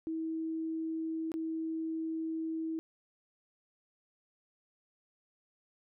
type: tone with dropouts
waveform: sine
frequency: 322.3 Hz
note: E4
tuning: 39 cents flat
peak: -33 dBFS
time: 0.07-2.79 s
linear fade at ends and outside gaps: 0 ms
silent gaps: 1.318-1.34 s
effects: none